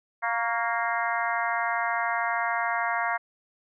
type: harmonic tone with a mistuned harmonic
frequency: 233.1 Hz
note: A#3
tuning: in tune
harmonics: 3 / 4 / 5 / 6 / 7 / 8 / 9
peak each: -30 / -31 / -32 / -33 / -33 / -34 / -35 dBFS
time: 0.22-3.18 s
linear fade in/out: 20 ms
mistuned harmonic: 5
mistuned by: -53 cents
effects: none